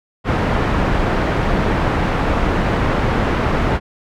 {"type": "low-pass noise", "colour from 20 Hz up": "pink", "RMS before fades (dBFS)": -17, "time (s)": [0.24, 3.8], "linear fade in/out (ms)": 50, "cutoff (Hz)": 1700, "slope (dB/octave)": 12, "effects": []}